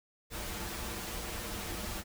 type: noise with comb filter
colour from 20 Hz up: pink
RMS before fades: -39 dBFS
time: 0.3-2.04 s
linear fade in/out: 50 ms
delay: 7.4 ms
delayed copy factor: -0.65
effects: none